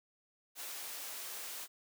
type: high-pass noise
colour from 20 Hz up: white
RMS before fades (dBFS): -44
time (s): 0.55-1.68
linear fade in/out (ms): 50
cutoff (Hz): 400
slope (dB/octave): 12
effects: none